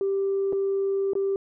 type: tone with dropouts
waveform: sine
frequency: 392 Hz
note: G4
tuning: in tune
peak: -21 dBFS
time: 0.01-1.36 s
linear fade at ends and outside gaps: 1 ms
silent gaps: 0.525-0.53 / 1.134-1.153 s
effects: tanh soft clip ceiling -18 dBFS